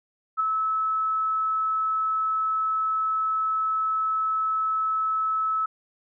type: tone with ADSR envelope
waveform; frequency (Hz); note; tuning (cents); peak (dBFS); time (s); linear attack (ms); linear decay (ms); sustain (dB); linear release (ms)
sine; 1300; E6; -24; -18; 0.37-5.66; 31; 6; -4; 7
effects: none